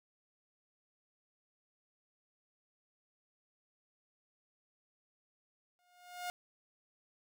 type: tone with exponential growth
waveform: sawtooth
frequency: 714 Hz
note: F5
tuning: 38 cents sharp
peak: -32 dBFS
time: 5.79-6.3 s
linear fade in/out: 0 ms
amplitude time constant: 110 ms
effects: none